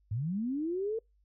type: linear sweep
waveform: sine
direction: up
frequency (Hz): 96.8 to 460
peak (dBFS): -30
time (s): 0.11-0.99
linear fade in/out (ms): 5
effects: noise-tail reverb RT60 0.2 s tail -26 dB re dry + added 50 Hz sine -65 dBFS peak until 1.24 s